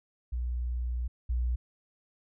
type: tone pair in turn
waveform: sine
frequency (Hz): 60.7 / 60.7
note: B1 / B1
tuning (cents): -29 / -29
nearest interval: unison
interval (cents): 0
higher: neither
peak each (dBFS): -29 / -26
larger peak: second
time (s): 0.32-1.08 / 1.29-1.56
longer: first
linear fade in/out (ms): 10
effects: none